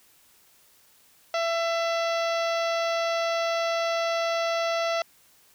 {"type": "harmonic tone with a mistuned harmonic", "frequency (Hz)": 669, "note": "E5", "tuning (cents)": 25, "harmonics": [1, 2, 3, 4, 5, 6, 7, 8, 9], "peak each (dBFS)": [-25, -31, -35, -37, -39, -41, -42, -43, -44], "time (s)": [1.34, 5.02], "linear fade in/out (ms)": 2, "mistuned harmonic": 7, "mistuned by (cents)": -39, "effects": ["white hiss -59 dBFS RMS until 5.54 s"]}